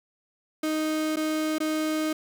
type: tone with dropouts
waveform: 35% pulse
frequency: 311.2 Hz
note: D#4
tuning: in tune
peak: -23 dBFS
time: 0.63-2.13 s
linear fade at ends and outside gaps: 5 ms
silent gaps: 1.16-1.168 / 1.584-1.602 s
effects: 10-bit